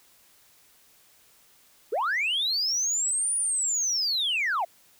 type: linear two-way sweep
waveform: sine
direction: up then down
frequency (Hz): 370 to 9650 to 618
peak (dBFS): -22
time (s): 1.92-4.65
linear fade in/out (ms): 10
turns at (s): 3.36
effects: tanh soft clip ceiling -21 dBFS + white hiss -59 dBFS RMS until 4.99 s